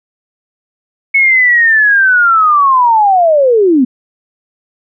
sine linear sweep, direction down, 2210 to 238.1 Hz, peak -5 dBFS, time 1.14-3.85 s, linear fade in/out 10 ms, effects none

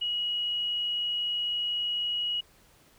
sine tone, 2906 Hz, F#7, 32 cents flat, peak -27 dBFS, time 0.01-2.41 s, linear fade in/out 10 ms, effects pink hiss -60 dBFS RMS until 2.98 s

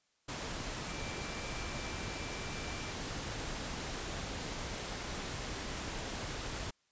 sine tone in noise, 2349 Hz, D7, in tune, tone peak -49 dBFS, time 0.88-2.91 s, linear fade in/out 10 ms, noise pink, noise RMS -40 dBFS, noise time 0.28-6.71 s, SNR -12 dB, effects white hiss -75 dBFS RMS until 6.91 s + resampled to 16000 Hz

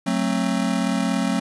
square chord, F# diminished, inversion none, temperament just, 185 / 222 / 266.4 Hz, F#3 / A3 / C4, 0 / +16 / +31 cents, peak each -25 dBFS, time 0.06-1.4 s, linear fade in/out 10 ms, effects resampled to 24000 Hz + 9-bit

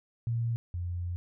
sine tone pair in turn, 116.54 / 87.88 Hz, A#2 / F2, 0 / +11 cents, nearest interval perfect fourth, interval 489 cents, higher first, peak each -27 / -31 dBFS, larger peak first, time 0.27-0.56 / 0.74-1.16 s, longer second, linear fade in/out 0 ms, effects none

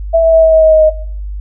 sine tone with pitch steps, 659.3 / 654 / 648.7 / 643.5 / 638.3 / 633.2 / 628.1 / 623 Hz, E5 / E5 / E5 / E5 / D#5 / D#5 / D#5 / D#5, 0 / -14 / -28 / -42 / +44 / +30 / +16 / +2 cents, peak -4 dBFS, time 0.13-0.906 s, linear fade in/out 20 ms, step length 97 ms, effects noise-tail reverb RT60 0.5 s tail -17 dB re dry + added 50 Hz sine -19 dBFS peak until 1.4 s

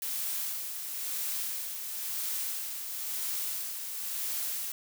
blue noise with tremolo, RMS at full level -33 dBFS, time 0.02-4.72 s, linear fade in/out 2 ms, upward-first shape sine, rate 0.98 Hz, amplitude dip 45%, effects none

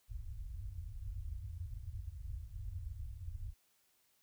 white low-pass noise, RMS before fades -44 dBFS, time 0.08-3.54 s, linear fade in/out 50 ms, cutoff 100 Hz, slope 48 dB/octave, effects white hiss -74 dBFS RMS until 4.22 s

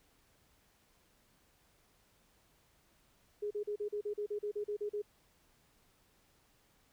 sine tone bursts, 415.3 Hz, G#4, in tune, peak -34 dBFS, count 13, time 3.42-5.02 s, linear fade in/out 10 ms, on 88 ms, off 38 ms, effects pink hiss -70 dBFS RMS until 6.92 s

